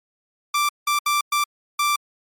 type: tone bursts at uneven times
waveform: sawtooth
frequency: 1174.7 Hz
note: D6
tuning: in tune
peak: -14 dBFS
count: 5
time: 0.54-0.69 / 0.87-0.99 / 1.06-1.21 / 1.32-1.44 / 1.79-1.96 s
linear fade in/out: 5 ms
effects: MP3 64 kbps